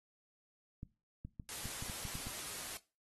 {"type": "clicks", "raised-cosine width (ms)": 5, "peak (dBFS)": -32, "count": 9, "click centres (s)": [0.831, 1.25, 1.398, 1.656, 1.825, 1.898, 2.052, 2.154, 2.27]}
{"type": "noise", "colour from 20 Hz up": "white", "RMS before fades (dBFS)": -44, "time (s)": [1.49, 2.77], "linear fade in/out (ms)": 0}
{"effects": ["noise-tail reverb RT60 0.3 s tail -19 dB re dry", "AAC 32 kbps"]}